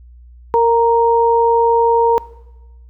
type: tone pair together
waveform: sine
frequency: 462.7 / 932.3 Hz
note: A#4 / A#5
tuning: -13 / 0 cents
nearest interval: octave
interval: 1213 cents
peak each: -12 dBFS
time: 0.54-2.18 s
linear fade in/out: 0 ms
effects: noise-tail reverb RT60 1.0 s tail -19 dB re dry + added 60 Hz sine -38 dBFS peak until 2.89 s